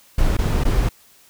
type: noise with dropouts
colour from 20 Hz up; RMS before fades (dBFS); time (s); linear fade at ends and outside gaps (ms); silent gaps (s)
brown; -17; 0.18-0.89; 5; 0.37-0.386 / 0.638-0.651
effects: white hiss -52 dBFS RMS until 1.29 s